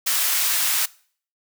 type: high-pass noise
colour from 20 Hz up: white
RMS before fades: -21 dBFS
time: 0.06-0.86 s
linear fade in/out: 10 ms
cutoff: 1100 Hz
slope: 12 dB/octave
effects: noise-tail reverb RT60 0.5 s tail -22 dB re dry